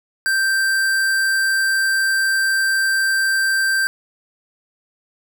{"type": "tone with hard clipping", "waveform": "sine", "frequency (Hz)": 1568, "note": "G6", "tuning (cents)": 0, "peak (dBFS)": -17, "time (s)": [0.26, 3.87], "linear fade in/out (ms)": 0, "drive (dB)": 17, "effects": []}